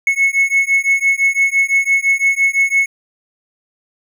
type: beating tone pair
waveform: triangle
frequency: 2192 / 2197.9 Hz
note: C#7 / C#7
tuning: -20 / -15 cents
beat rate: 5.9 Hz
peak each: -13 dBFS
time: 0.07-2.86 s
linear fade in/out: 2 ms
effects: none